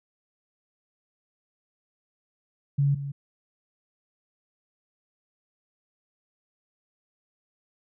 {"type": "tone pair in turn", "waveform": "sine", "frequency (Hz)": [141, 140.37], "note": ["C#3", "C#3"], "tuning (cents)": [30, 22], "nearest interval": "unison", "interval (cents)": 8, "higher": "first", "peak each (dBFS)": [-19, -30], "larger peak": "first", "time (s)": [[2.78, 2.95], [2.95, 3.12]], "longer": "neither", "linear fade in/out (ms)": 10, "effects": []}